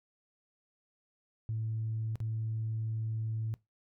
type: tone with dropouts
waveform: sine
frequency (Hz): 110.9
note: A2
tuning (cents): +14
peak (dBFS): -31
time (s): 1.49-3.54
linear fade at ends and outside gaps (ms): 0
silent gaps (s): 2.156-2.203
effects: noise-tail reverb RT60 0.2 s tail -22 dB re dry + tanh soft clip ceiling -27 dBFS